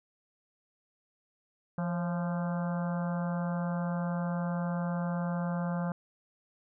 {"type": "harmonic tone with a mistuned harmonic", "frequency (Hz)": 172.8, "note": "F3", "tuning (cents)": -18, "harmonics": [1, 3, 4, 5, 6, 7, 8, 9], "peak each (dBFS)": [-30, -40, -42, -44, -46, -47, -48, -49], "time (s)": [1.78, 5.92], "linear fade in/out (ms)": 2, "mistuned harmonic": 3, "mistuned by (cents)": 51, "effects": []}